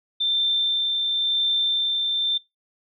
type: tone with tremolo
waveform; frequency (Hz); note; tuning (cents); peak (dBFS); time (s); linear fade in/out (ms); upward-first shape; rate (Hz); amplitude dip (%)
sine; 3569; A7; +24; -19; 0.2-2.38; 10; sine; 0.95; 25
effects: noise-tail reverb RT60 0.2 s tail -20 dB re dry